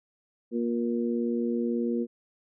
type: harmonic tone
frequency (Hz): 118.3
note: A#2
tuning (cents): +26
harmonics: 2 / 3 / 4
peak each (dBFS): -27 / -31 / -33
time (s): 0.51-2.07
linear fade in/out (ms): 50
effects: none